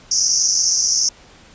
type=band-pass noise; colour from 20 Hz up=white; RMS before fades=-17 dBFS; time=0.11-1.09 s; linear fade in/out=5 ms; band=5300 to 6300 Hz; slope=96 dB/octave; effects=pink hiss -46 dBFS RMS until 1.54 s + resampled to 16000 Hz